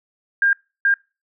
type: tone bursts at uneven times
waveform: sine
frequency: 1606 Hz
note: G6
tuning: 41 cents sharp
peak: -13 dBFS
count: 2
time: 0.42-0.53 / 0.85-0.94 s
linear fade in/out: 2 ms
effects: noise-tail reverb RT60 0.3 s tail -26 dB re dry